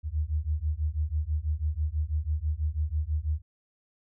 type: beating tone pair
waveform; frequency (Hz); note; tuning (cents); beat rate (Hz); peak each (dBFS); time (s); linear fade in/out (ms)
sine; 73.7 / 79.8; D2 / D#2; +7 / +44; 6.1; -29; 0.03-3.42; 50
effects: none